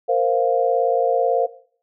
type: chord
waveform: sine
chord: Bb suspended second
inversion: none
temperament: just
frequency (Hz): 466.2 / 524.4 / 699.2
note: Bb4 / C5 / F5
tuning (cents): 0 / +4 / +2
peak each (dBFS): -20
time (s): 0.08-1.47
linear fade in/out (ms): 20
effects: noise-tail reverb RT60 0.5 s tail -17 dB re dry